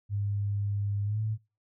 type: tone with pitch glide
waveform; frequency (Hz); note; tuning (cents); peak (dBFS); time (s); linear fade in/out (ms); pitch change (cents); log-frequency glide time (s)
sine; 101.5 to 108.79; G#2 to A2; -39 to -19; -27; 0.09-1.38; 50; +120; 1.04-1.2
effects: noise-tail reverb RT60 0.3 s tail -26 dB re dry